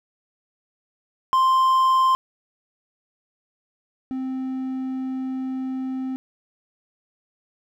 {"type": "tone pair in turn", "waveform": "triangle", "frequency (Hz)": [1046.5, 261.1], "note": ["C6", "C4"], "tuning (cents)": [0, -3], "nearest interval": "2 octaves", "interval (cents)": 2403, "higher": "first", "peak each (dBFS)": [-13, -23], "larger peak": "first", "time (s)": [[1.33, 2.15], [4.11, 6.16]], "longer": "second", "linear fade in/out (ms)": 0, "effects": []}